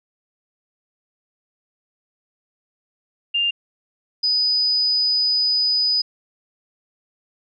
sine tone pair in turn, 2800 / 4980 Hz, F7 / D#8, +4 / +1 cents, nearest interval minor seventh, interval 997 cents, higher second, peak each -17 / -16 dBFS, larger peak second, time 3.34-3.51 / 4.23-6.02 s, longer second, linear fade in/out 10 ms, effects none

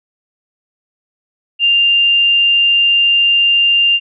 sine tone, 2794 Hz, F7, in tune, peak -8 dBFS, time 1.59-4 s, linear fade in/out 50 ms, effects none

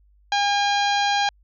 harmonic tone with a mistuned harmonic, 810 Hz, G#5, 43 cents flat, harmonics 1 / 2 / 3 / 4 / 5 / 6 / 7 / 8, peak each -20 / -26 / -30 / -28 / -30 / -35 / -39 / -38 dBFS, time 0.32-1.29 s, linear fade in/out 2 ms, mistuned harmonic 8, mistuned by +19 cents, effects added 50 Hz sine -54 dBFS peak until 1.43 s

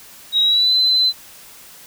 sine tone with pitch glide, 3817 to 4044 Hz, A#7 to B7, +40 to +40 cents, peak -12 dBFS, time 0.32-1.13 s, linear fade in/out 50 ms, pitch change +100 cents, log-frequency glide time 0.42-0.74 s, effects white hiss -42 dBFS RMS until 1.86 s

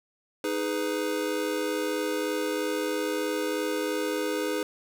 square chord, G# minor, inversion second, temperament just, 311.5 / 415.3 / 498.4 Hz, D#4 / G#4 / B4, +2 / 0 / +16 cents, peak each -32 dBFS, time 0.44-4.63 s, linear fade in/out 2 ms, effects none

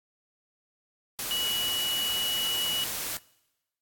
sine tone in noise, 2931 Hz, F#7, 17 cents flat, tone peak -27 dBFS, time 1.31-2.84 s, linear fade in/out 0 ms, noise white, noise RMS -33 dBFS, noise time 1.19-3.17 s, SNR +3 dB, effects noise-tail reverb RT60 1.0 s tail -23 dB re dry + AAC 64 kbps

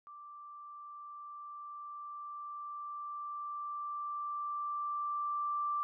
sine tone with level ramp, 1174.7 Hz, D6, in tune, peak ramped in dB -48 to -31 dBFS, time 0.07-5.83 s, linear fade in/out 0 ms, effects none

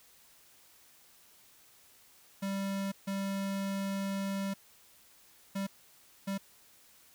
square tone bursts at uneven times, 196 Hz, G3, in tune, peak -33 dBFS, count 4, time 2.42-2.92 / 3.07-4.54 / 5.55-5.67 / 6.27-6.38 s, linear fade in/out 10 ms, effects white hiss -61 dBFS RMS until 7.14 s

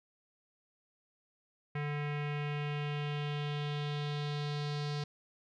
square tone with low-pass filter sweep, 146.83 Hz, D3, in tune, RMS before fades -36 dBFS, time 1.75-5.04 s, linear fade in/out 5 ms, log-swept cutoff 2200 to 4600 Hz, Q 3, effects none

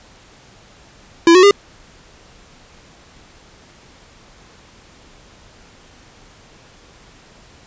square tone with pitch steps, 335.8 / 368.3 / 404 Hz, E4 / F#4 / G#4, +32 / -8 / -48 cents, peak -6 dBFS, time 1.27-1.51 s, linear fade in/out 2 ms, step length 80 ms, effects pink hiss -46 dBFS RMS until 7.66 s + resampled to 16000 Hz

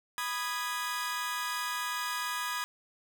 sawtooth chord, G# minor, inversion first, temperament equal with one note detuned, 987.8 / 1235.2 / 1661.2 Hz, B5 / D#6 / G#6, 0 / -13 / 0 cents, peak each -33 dBFS, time 0.18-2.64 s, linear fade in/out 0 ms, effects none

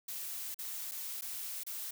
blue noise with dropouts, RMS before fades -41 dBFS, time 0.08-1.91 s, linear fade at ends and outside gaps 5 ms, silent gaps 0.545-0.588 / 0.913-0.917 / 1.211-1.22 / 1.635-1.665 s, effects none

